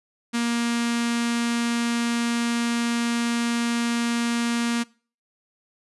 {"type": "tone with notch filter", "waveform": "sawtooth", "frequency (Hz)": 235.4, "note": "A#3", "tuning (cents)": 17, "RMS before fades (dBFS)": -24, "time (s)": [0.33, 4.84], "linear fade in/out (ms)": 20, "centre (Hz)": 570, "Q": 0.64, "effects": ["noise-tail reverb RT60 0.4 s tail -23 dB re dry", "resampled to 24000 Hz"]}